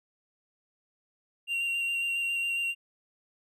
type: tone with vibrato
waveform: triangle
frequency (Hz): 2764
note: F7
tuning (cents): -19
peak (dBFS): -26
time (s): 1.47-2.75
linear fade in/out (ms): 50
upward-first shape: square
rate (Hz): 7.3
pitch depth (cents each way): 11
effects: none